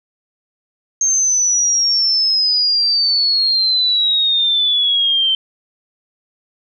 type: exponential sweep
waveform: sine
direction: down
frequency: 6410 to 3100 Hz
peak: -12 dBFS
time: 1.01-5.35 s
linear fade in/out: 2 ms
effects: none